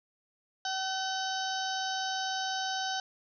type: harmonic tone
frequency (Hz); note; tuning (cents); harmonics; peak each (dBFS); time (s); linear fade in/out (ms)
762; G5; -49; 1 / 2 / 4 / 5 / 6 / 7 / 8; -34 / -37 / -40 / -41 / -42 / -42 / -43; 0.65-3; 2
effects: none